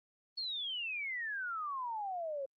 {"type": "exponential sweep", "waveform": "sine", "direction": "down", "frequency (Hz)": [4407, 529], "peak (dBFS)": -36, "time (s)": [0.37, 2.46], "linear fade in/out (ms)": 10, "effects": ["Opus 24 kbps"]}